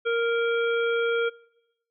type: harmonic tone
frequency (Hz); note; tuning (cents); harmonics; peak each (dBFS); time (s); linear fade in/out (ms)
465.6; A#4; -2; 1 / 3 / 5 / 7; -23 / -28 / -36 / -37; 0.05-1.3; 20
effects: noise-tail reverb RT60 0.9 s tail -23 dB re dry